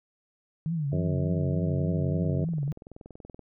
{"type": "tone with vibrato", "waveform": "sine", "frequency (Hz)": 153.5, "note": "D#3", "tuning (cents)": -23, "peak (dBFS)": -26, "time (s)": [0.66, 2.72], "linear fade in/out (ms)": 0, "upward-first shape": "triangle", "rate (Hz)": 3.4, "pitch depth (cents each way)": 200}
{"type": "harmonic tone", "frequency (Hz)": 91.5, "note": "F#2", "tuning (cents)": -19, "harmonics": [1, 2, 3, 4, 5, 6, 7], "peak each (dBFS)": [-31, -34, -36, -37, -38, -39, -39], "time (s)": [0.92, 2.45], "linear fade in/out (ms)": 5}
{"type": "click train", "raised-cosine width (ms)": 2, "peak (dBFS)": -31, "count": 25, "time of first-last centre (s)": [2.25, 3.393], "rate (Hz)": 21}
{"effects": []}